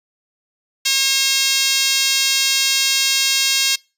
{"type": "tone with high-pass filter", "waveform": "5% pulse", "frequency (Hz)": 540, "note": "C#5", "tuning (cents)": -45, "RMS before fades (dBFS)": -17, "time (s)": [0.85, 3.76], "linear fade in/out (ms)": 10, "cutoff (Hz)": 2800, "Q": 0.82, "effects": ["noise-tail reverb RT60 0.3 s tail -25 dB re dry", "resampled to 32000 Hz"]}